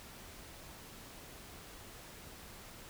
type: silence
effects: pink hiss -52 dBFS RMS until 2.89 s